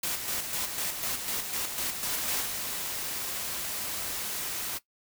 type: noise with tremolo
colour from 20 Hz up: white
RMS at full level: -31 dBFS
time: 0.03-2.46 s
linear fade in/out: 5 ms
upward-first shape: square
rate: 4 Hz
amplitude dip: 45%
type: noise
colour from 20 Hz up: white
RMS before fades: -34 dBFS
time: 2.12-4.79 s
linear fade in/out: 20 ms
effects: noise-tail reverb RT60 0.1 s tail -17 dB re dry